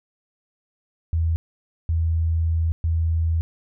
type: tone bursts at uneven times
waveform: sine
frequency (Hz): 81.9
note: E2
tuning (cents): -11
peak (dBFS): -18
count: 3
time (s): 1.13-1.36 / 1.89-2.72 / 2.84-3.41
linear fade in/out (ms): 0
effects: none